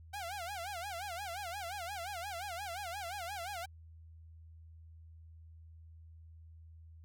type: tone with vibrato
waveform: sawtooth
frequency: 747 Hz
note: F#5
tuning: 16 cents sharp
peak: -36 dBFS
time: 0.13-3.66 s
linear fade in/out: 10 ms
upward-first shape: sine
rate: 5.7 Hz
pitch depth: 190 cents each way
effects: added 81 Hz sine -52 dBFS peak until 7.04 s